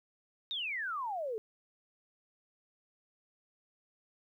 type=exponential sweep; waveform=sine; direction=down; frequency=3792 to 418.4 Hz; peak=-34 dBFS; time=0.51-1.38 s; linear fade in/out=0 ms; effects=12-bit